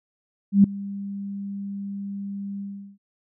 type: tone with ADSR envelope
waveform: sine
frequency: 199.2 Hz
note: G3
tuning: 28 cents sharp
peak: -8 dBFS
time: 0.52-2.98 s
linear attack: 120 ms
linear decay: 4 ms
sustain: -21 dB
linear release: 380 ms
effects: none